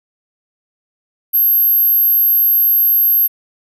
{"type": "tone", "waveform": "sine", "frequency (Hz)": 12544, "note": "G9", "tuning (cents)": 0, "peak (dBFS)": -9, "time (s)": [1.33, 3.28], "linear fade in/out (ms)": 20, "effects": []}